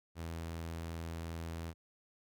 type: tone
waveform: sawtooth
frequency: 82.7 Hz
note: E2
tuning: 6 cents sharp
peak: -36 dBFS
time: 0.15-1.74 s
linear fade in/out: 50 ms
effects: none